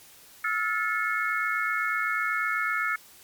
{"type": "tone cluster", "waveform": "sine", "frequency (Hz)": [1306, 1414, 1747, 2179], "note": ["E6", "F6", "A6", "C#7"], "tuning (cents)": [-17, 21, -13, -30], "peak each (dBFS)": -30, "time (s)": [0.44, 2.96], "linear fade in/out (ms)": 5, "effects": ["white hiss -52 dBFS RMS until 3.23 s", "MP3 96 kbps"]}